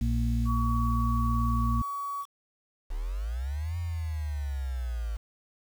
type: harmonic tone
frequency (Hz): 58.27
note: A#1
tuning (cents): 0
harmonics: 1 / 2 / 4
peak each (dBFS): -26 / -30 / -31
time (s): 0.01-1.82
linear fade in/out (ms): 5
type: tone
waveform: sine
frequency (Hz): 1130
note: C#6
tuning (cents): +33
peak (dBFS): -31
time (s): 0.45-2.26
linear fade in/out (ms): 50
type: linear two-way sweep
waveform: sine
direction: up then down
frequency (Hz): 32.59 to 87 to 53.5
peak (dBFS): -29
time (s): 2.9-5.17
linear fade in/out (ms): 10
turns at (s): 3.78
effects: 8-bit